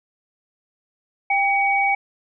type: tone pair together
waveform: sine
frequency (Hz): 794 / 2259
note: G5 / C#7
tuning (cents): +22 / +32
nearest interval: octave + tritone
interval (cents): 1810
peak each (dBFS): -19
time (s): 1.3-1.95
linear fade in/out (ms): 5
effects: none